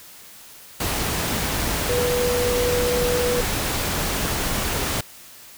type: tone in noise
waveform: sine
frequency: 489.6 Hz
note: B4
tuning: 15 cents flat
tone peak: -20 dBFS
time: 1.89-3.41 s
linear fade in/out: 5 ms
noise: pink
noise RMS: -24 dBFS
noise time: 0.8-5.01 s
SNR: +1 dB
effects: white hiss -44 dBFS RMS until 5.57 s